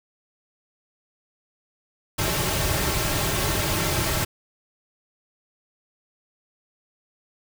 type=noise with comb filter; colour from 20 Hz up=pink; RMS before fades=-24 dBFS; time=2.18-4.25 s; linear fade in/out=10 ms; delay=4.1 ms; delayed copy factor=-0.6; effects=none